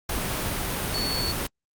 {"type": "tone in noise", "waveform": "sine", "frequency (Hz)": 4435, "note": "C#8", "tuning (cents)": 0, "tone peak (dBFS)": -27, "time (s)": [0.94, 1.32], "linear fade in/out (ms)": 5, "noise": "pink", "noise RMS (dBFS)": -28, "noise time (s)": [0.09, 1.47], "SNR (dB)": -2, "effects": ["Opus 48 kbps"]}